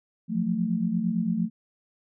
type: tone cluster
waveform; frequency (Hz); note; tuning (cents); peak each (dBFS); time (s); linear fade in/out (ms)
sine; 171.9 / 180.7 / 222.6; F3 / F#3 / A3; -27 / -41 / +20; -30 / -28 / -26; 0.28-1.5; 50
effects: none